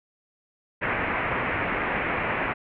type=low-pass noise; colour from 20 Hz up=white; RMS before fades=-27 dBFS; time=0.81-2.54 s; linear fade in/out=20 ms; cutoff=2400 Hz; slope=48 dB/octave; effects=none